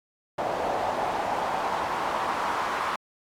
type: noise with band-pass filter sweep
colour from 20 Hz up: pink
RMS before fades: -28 dBFS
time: 0.38-2.96 s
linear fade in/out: 5 ms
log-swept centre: 680 to 1100 Hz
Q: 2.6
effects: AAC 64 kbps